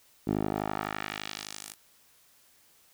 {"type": "tone with band-pass filter sweep", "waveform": "10% pulse", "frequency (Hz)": 51.8, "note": "G#1", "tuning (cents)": -4, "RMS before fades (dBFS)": -34, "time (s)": [0.27, 1.74], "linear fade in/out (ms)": 5, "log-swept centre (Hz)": [300, 11000], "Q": 1.1, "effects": ["white hiss -62 dBFS RMS until 2.93 s"]}